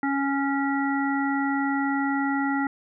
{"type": "harmonic tone", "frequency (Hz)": 277.2, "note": "C#4", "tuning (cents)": 0, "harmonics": [1, 3, 5, 7], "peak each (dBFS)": [-24, -29, -31, -32], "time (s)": [0.03, 2.67], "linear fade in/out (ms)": 2, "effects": []}